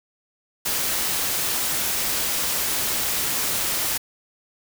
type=noise; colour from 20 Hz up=white; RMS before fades=-24 dBFS; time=0.65-3.98 s; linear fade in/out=10 ms; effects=none